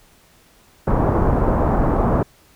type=low-pass noise; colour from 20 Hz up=pink; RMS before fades=-17 dBFS; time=0.87-2.23 s; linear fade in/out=5 ms; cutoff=1100 Hz; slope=24 dB/octave; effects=pink hiss -53 dBFS RMS until 2.55 s